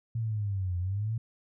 sine linear two-way sweep, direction down then up, 116.3 to 87.31 to 116.3 Hz, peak -28 dBFS, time 0.15-1.18 s, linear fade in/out 5 ms, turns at 0.78 s, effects none

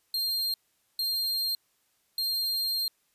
45% pulse tone bursts at uneven times, 4197 Hz, C8, 5 cents sharp, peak -26 dBFS, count 3, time 0.14-0.54 / 0.99-1.55 / 2.18-2.88 s, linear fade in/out 2 ms, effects white hiss -71 dBFS RMS until 3.14 s + resampled to 32000 Hz

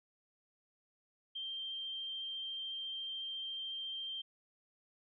sine tone with vibrato, 3159 Hz, G7, 13 cents sharp, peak -39 dBFS, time 1.35-4.22 s, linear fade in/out 10 ms, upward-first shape triangle, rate 14 Hz, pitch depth 10 cents each way, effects none

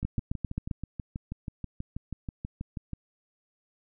two click trains, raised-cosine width 5 ms, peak -22 / -17 dBFS, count 19 / 6, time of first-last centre 0.03-2.933 / 0.05-0.712 s, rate 6.2 / 7.55 Hz, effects none

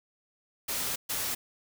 white noise bursts at uneven times, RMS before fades -32 dBFS, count 2, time 0.68-0.96 / 1.09-1.35 s, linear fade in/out 10 ms, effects none

